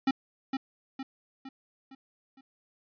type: tone with echo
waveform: square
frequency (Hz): 267.3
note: C4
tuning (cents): +37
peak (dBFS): -23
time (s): 0.07-0.11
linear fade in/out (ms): 5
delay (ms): 460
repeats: 5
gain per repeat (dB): -6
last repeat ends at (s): 2.41
effects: resampled to 11025 Hz